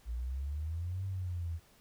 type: exponential two-way sweep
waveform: sine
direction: up then down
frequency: 56.2 to 97.1 to 81.2 Hz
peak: -34 dBFS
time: 0.05-1.6 s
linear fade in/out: 50 ms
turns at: 1.05 s
effects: pink hiss -64 dBFS RMS until 1.8 s